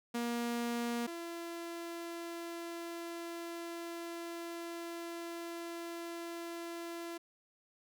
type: tone pair in turn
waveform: sawtooth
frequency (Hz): 236.9 / 338.8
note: A#3 / E4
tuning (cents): +28 / +48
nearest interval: tritone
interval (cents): 620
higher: second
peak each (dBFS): -30 / -37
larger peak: first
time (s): 0.14-1.07 / 1.07-7.18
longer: second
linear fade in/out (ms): 10
effects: none